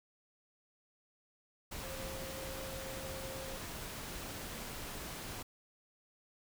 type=tone in noise; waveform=sine; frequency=532 Hz; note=C5; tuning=29 cents sharp; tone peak=-46 dBFS; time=1.83-3.57 s; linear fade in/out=10 ms; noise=pink; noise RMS=-44 dBFS; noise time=1.71-5.43 s; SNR=-5 dB; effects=none